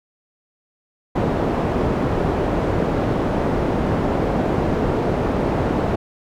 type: low-pass noise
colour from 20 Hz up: white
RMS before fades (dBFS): -20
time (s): 1.15-5.96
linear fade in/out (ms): 10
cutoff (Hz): 520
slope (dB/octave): 12
effects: none